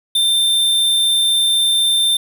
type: tone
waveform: square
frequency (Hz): 3584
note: A7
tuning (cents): +31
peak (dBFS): -13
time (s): 0.15-2.17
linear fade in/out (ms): 5
effects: none